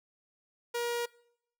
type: tone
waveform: sawtooth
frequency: 475.7 Hz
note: A#4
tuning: 35 cents sharp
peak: -27 dBFS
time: 0.74-1.06 s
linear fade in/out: 10 ms
effects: noise-tail reverb RT60 0.7 s tail -23 dB re dry